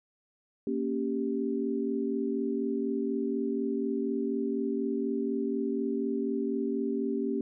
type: chord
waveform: sine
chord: G diminished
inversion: first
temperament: equal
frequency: 233.1 / 277.2 / 392 Hz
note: Bb3 / Db4 / G4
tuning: 0 / 0 / 0 cents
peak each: -32 dBFS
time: 0.67-7.41 s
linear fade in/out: 2 ms
effects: none